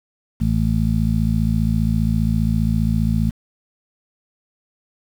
harmonic tone, 55 Hz, A1, in tune, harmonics 1 / 2 / 3 / 4, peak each -21 / -21 / -21 / -21 dBFS, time 0.4-3.31 s, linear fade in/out 20 ms, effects 7-bit

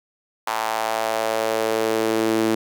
sawtooth tone with high-pass filter sweep, 111.2 Hz, A2, 19 cents sharp, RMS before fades -22 dBFS, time 0.47-2.55 s, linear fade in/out 5 ms, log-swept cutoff 910 to 300 Hz, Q 2.8, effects none

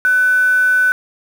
sine tone with quantisation, 1500 Hz, F#6, 23 cents sharp, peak -10 dBFS, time 0.05-0.92 s, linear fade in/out 0 ms, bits 5, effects none

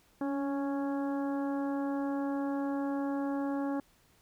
harmonic tone with a mistuned harmonic, 277.2 Hz, C#4, in tune, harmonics 1 / 2 / 3 / 4 / 5 / 6, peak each -31 / -39 / -41 / -46 / -50 / -51 dBFS, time 0.21-3.8 s, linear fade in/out 2 ms, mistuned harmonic 1, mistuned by +24 cents, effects pink hiss -66 dBFS RMS until 4.21 s

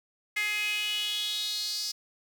sawtooth tone with high-pass filter sweep, 419.8 Hz, G#4, 19 cents sharp, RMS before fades -31 dBFS, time 0.36-1.92 s, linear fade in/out 10 ms, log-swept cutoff 2100 to 5000 Hz, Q 6.4, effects none

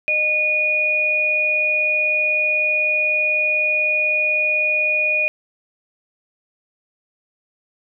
sine tone pair together, 611.7 / 2456 Hz, D#5 / D#7, -30 / -23 cents, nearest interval 2 octaves, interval 2407 cents, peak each -26 / -16 dBFS, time 0.08-5.28 s, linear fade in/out 0 ms, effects none

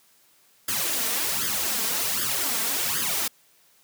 white noise with flanger, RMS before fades -26 dBFS, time 0.68-3.28 s, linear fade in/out 5 ms, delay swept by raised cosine 0.6 to 4.5 ms, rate 1.3 Hz, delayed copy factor +0.8, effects white hiss -60 dBFS RMS until 3.83 s + high-pass 100 Hz 12 dB/octave

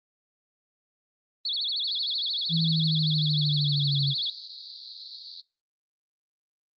sine tone with vibrato, 3867 Hz, B7, 37 cents flat, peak -26 dBFS, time 1.45-4.3 s, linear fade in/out 2 ms, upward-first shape sine, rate 13 Hz, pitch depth 260 cents each way
white band-pass noise, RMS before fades -42 dBFS, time 1.84-5.42 s, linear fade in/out 20 ms, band 3900 to 4600 Hz, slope 96 dB/octave
sine exponential sweep, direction down, 164.81 to 138.59 Hz, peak -23 dBFS, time 2.49-4.15 s, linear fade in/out 50 ms
effects noise-tail reverb RT60 0.3 s tail -23 dB re dry + Opus 24 kbps

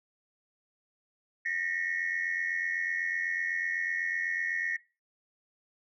sine tone cluster, 1825 / 1913 / 2168 Hz, A#6 / A#6 / C#7, -37 / +44 / -39 cents, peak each -31 / -32 / -37 dBFS, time 1.45-4.77 s, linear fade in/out 10 ms, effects noise-tail reverb RT60 0.3 s tail -21 dB re dry + tanh soft clip ceiling -22 dBFS

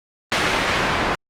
white noise with low-pass filter sweep, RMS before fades -20 dBFS, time 0.32-1.15 s, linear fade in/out 0 ms, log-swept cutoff 3100 to 1500 Hz, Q 0.76, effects Opus 24 kbps

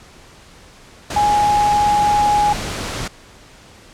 sine tone in noise, 830.6 Hz, G#5, in tune, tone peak -12 dBFS, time 1.16-2.53 s, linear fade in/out 5 ms, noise pink, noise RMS -25 dBFS, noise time 1.1-3.08 s, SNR +10 dB, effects pink hiss -44 dBFS RMS until 3.93 s + low-pass 8000 Hz 12 dB/octave

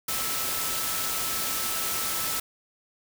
sine tone in noise, 1312 Hz, E6, 9 cents flat, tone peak -38 dBFS, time 0.08-2.4 s, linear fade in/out 5 ms, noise white, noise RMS -29 dBFS, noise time 0.08-2.4 s, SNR -12 dB, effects none

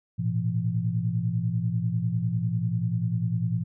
sine tone cluster, 110.6 / 120.7 / 170 Hz, A2 / B2 / F3, +9 / -39 / -46 cents, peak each -28 dBFS, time 0.18-3.64 s, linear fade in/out 20 ms, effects none

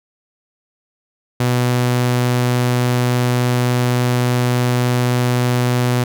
sawtooth tone, 123.47 Hz, B2, in tune, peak -10 dBFS, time 1.4-6.04 s, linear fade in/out 5 ms, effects none

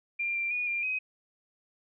sine tone with pitch steps, 2387 / 2367 / 2454 / 2390 / 2522 Hz, D7 / D7 / D#7 / D7 / D#7, +28 / +13 / -25 / +30 / +23 cents, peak -28 dBFS, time 0.19-0.99 s, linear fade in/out 10 ms, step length 160 ms, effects none

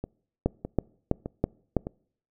two click trains, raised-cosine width 2 ms, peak -19 / -9 dBFS, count 4 / 5, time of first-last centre 0.04-1.869 / 0.46-1.767 s, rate 1.64 / 3.06 Hz, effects noise-tail reverb RT60 0.6 s tail -26 dB re dry

